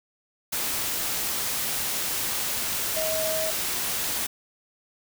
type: tone in noise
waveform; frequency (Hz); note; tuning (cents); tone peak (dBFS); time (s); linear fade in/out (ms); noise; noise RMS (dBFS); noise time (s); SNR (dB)
sine; 635; D#5; +35; -27; 2.96-3.51; 10; white; -28; 0.52-4.27; -2
effects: none